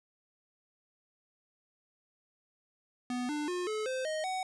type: tone with pitch steps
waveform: square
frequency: 247.4 / 297.6 / 358.1 / 430.7 / 518.2 / 623.4 / 750 Hz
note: B3 / D4 / F4 / A4 / C5 / D#5 / F#5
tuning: +3 / +23 / +43 / -37 / -17 / +3 / +23 cents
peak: -33 dBFS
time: 3.1-4.43 s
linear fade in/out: 2 ms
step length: 190 ms
effects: resampled to 22050 Hz